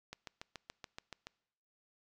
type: click train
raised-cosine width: 0.2 ms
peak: -27 dBFS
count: 9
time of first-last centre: 0.13-1.27 s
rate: 7.02 Hz
effects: noise-tail reverb RT60 0.8 s tail -24 dB re dry